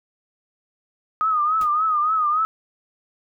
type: tone with vibrato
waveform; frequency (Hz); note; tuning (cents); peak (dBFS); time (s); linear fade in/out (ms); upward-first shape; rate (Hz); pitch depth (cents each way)
sine; 1244.5; D#6; 0; -17; 1.21-2.45; 0; triangle; 3.5; 100
type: noise with exponential decay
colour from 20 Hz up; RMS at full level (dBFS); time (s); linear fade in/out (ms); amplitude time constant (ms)
pink; -34; 1.61-1.73; 2; 24
effects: none